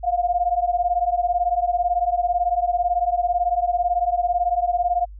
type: beating tone pair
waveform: sine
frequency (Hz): 698.5 / 716.5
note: F5 / F5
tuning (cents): 0 / +44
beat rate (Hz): 18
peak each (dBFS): -21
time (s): 0.03-5.06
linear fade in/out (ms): 20
effects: added 50 Hz sine -36 dBFS peak until 5.19 s